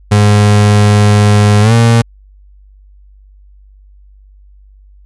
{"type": "tone with pitch glide", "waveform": "35% pulse", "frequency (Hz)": [103.83, 115.87], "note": ["G#2", "A#2"], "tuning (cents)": [0, -10], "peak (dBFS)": -3, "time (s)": [0.11, 2.02], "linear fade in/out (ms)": 10, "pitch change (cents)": 190, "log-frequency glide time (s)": [1.61, 1.73], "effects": ["added 49 Hz sine -38 dBFS peak until 5.05 s", "resampled to 24000 Hz"]}